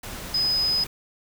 sine tone in noise, 5030 Hz, D#8, 18 cents sharp, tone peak -20 dBFS, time 0.34-0.84 s, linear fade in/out 5 ms, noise pink, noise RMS -36 dBFS, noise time 0.03-0.87 s, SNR +13 dB, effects none

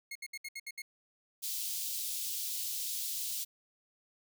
sawtooth tone bursts, 2160 Hz, C#7, 45 cents flat, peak -36 dBFS, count 7, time 0.11-0.82 s, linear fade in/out 5 ms, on 44 ms, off 67 ms
white high-pass noise, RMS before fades -37 dBFS, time 1.42-3.45 s, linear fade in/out 20 ms, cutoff 3300 Hz, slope 24 dB/octave
effects none

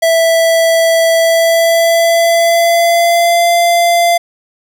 square tone with pitch glide, 659.3 to 688.5 Hz, E5 to F5, 0 to -25 cents, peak -8 dBFS, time 0.02-4.18 s, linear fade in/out 10 ms, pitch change +75 cents, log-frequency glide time 1.16-3.5 s, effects none

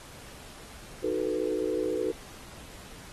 sine chord, B dominant seventh, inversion first, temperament equal, 311.1 / 370 / 440 / 493.9 Hz, D#4 / F#4 / A4 / B4, 0 / 0 / 0 / 0 cents, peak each -33 / -32 / -31 / -32 dBFS, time 1.03-2.12 s, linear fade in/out 10 ms, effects pink hiss -48 dBFS RMS until 3.12 s + AAC 32 kbps

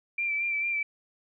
sine tone with vibrato, 2349 Hz, D7, in tune, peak -26 dBFS, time 0.18-0.83 s, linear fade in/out 5 ms, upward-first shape sine, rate 4.5 Hz, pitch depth 32 cents each way, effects none

